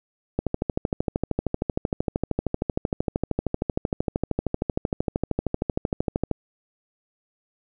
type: click train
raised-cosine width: 2 ms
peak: -9 dBFS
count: 78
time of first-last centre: 0.39-6.313 s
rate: 13 Hz
effects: none